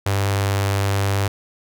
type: tone with notch filter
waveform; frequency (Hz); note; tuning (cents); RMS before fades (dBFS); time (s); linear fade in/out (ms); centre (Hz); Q
sawtooth; 99; G2; +18; -20; 0.06-1.28; 5; 220; 0.89
effects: none